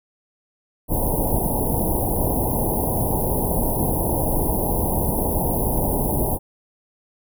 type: band-stop noise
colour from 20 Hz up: pink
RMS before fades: -21 dBFS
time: 0.88-6.39 s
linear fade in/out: 50 ms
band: 960 to 10000 Hz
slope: 96 dB/octave
effects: none